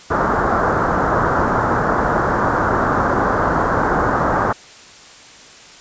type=low-pass noise; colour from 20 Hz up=white; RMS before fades=-17 dBFS; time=0.1-4.53 s; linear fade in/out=10 ms; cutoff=1500 Hz; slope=48 dB/octave; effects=white hiss -41 dBFS RMS until 5.8 s + resampled to 16000 Hz